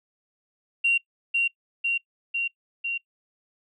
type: tone with echo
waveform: sine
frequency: 2757 Hz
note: F7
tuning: 23 cents flat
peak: -17 dBFS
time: 0.84-0.98 s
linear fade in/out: 10 ms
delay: 500 ms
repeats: 4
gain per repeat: -2 dB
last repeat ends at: 2.98 s
effects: noise-tail reverb RT60 0.1 s tail -22 dB re dry + tanh soft clip ceiling -13 dBFS

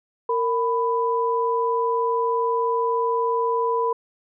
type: tone pair together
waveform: sine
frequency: 461.6 / 994 Hz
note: A#4 / B5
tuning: -17 / +11 cents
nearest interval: octave + minor second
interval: 1328 cents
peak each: -22 dBFS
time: 0.29-3.93 s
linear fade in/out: 5 ms
effects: none

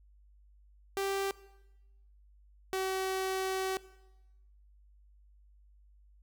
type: tone pair in turn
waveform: sawtooth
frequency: 392 / 379.7 Hz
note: G4 / F#4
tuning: 0 / +45 cents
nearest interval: minor second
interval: 55 cents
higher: first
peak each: -27 dBFS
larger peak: neither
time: 0.97-1.31 / 2.73-3.77 s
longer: second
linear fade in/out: 0 ms
effects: noise-tail reverb RT60 1.0 s tail -19 dB re dry + added 50 Hz sine -58 dBFS peak until 6.22 s

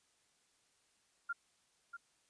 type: tone with echo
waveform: sine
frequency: 1396.9 Hz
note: F6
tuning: in tune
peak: -35 dBFS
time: 1.29-1.33 s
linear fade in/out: 10 ms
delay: 640 ms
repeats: 1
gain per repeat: -9 dB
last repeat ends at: 1.97 s
effects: white hiss -74 dBFS RMS until 2.29 s + resampled to 22050 Hz

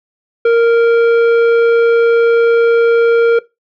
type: tone with tanh clipping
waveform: sine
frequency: 464.7 Hz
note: A#4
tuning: 5 cents flat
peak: -8 dBFS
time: 0.45-3.39 s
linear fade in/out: 5 ms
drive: 10 dB
effects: noise-tail reverb RT60 0.2 s tail -19 dB re dry

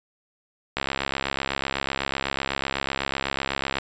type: click train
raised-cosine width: 0.3 ms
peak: -8 dBFS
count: 206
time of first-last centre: 0.77-3.785 s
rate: 68 Hz
effects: resampled to 16000 Hz

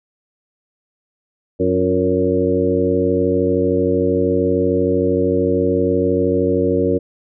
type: harmonic tone with a mistuned harmonic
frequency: 93 Hz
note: F#2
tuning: 9 cents sharp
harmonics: 1 / 2 / 3 / 4 / 5 / 6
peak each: -24 / -24 / -20 / -20 / -18 / -23 dBFS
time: 1.59-6.99 s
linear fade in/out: 20 ms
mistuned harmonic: 4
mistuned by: -65 cents
effects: none

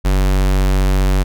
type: tone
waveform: square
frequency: 47.54 Hz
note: F#1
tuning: 48 cents sharp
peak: -12 dBFS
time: 0.04-1.24 s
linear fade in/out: 20 ms
effects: none

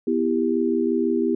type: chord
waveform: sine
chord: E minor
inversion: second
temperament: just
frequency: 247.2 / 329.6 / 395.6 Hz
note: B3 / E4 / G4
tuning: +2 / 0 / +16 cents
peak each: -23 dBFS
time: 0.07-1.35 s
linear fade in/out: 5 ms
effects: none

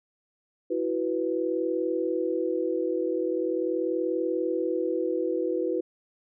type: chord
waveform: sine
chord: E suspended second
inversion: none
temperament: equal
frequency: 329.6 / 370 / 493.9 Hz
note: E4 / F#4 / B4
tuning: 0 / 0 / 0 cents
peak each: -29 dBFS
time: 0.7-5.81 s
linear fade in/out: 10 ms
effects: none

